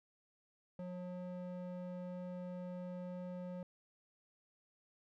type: tone with band-pass filter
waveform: square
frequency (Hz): 180.1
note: F#3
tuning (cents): -46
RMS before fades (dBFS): -45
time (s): 0.79-3.63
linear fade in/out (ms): 2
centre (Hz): 370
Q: 3.8
effects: none